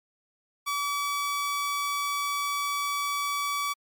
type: tone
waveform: sawtooth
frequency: 1145 Hz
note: D6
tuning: 44 cents flat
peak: -23 dBFS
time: 0.66-3.74 s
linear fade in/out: 20 ms
effects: MP3 96 kbps